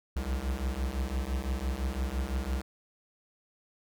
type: beating tone pair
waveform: square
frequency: 61.74 / 67.64 Hz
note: B1 / C#2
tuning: 0 / -42 cents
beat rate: 5.9 Hz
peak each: -34 / -33 dBFS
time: 0.16-2.62 s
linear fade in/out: 5 ms
effects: none